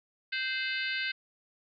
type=harmonic tone with a mistuned harmonic; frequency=520 Hz; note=C5; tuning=11 cents flat; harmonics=3 / 4 / 5 / 6 / 7 / 8 / 9; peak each=-34 / -36 / -38 / -40 / -41 / -42 / -43 dBFS; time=0.32-1.12 s; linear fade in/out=10 ms; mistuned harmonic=6; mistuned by=-83 cents; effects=none